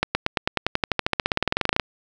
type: accelerating click train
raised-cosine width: 0.3 ms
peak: -3 dBFS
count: 27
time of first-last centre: 0.03-1.798 s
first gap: 120 ms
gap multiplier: 0.95
effects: none